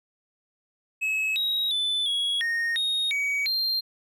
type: tone with pitch steps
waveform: triangle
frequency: 2576 / 3814 / 3506 / 3332 / 1852 / 3729 / 2263 / 4181 Hz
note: E7 / A#7 / A7 / G#7 / A#6 / A#7 / C#7 / C8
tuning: -41 / +39 / -7 / +5 / -12 / 0 / +35 / -2 cents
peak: -22 dBFS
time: 1.01-3.81 s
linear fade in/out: 20 ms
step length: 350 ms
effects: none